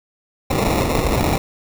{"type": "noise with sample-and-hold", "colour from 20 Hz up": "pink", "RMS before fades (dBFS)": -18, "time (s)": [0.5, 1.38], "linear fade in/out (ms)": 5, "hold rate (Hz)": 1575, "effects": []}